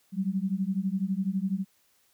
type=beating tone pair; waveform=sine; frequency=185.8 / 197.8 Hz; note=F#3 / G3; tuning=+7 / +16 cents; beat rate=12 Hz; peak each=-29 dBFS; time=0.12-1.65 s; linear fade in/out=50 ms; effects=white hiss -67 dBFS RMS until 2.13 s